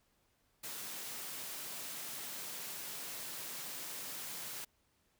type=high-pass noise; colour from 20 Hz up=white; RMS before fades=-44 dBFS; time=0.63-4.65 s; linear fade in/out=10 ms; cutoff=110 Hz; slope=96 dB/octave; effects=pink hiss -75 dBFS RMS until 5.19 s